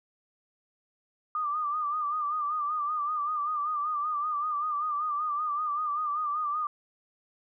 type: tone with vibrato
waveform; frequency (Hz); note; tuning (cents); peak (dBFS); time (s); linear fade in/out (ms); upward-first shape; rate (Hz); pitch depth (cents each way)
sine; 1201; D6; +38; -27; 1.35-6.67; 2; sine; 5.2; 68
effects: none